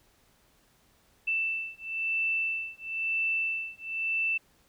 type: beating tone pair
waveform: sine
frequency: 2659 / 2660 Hz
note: E7 / E7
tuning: +14 / +15 cents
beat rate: 1 Hz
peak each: -31 dBFS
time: 1.27-4.38 s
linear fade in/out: 10 ms
effects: pink hiss -65 dBFS RMS until 4.68 s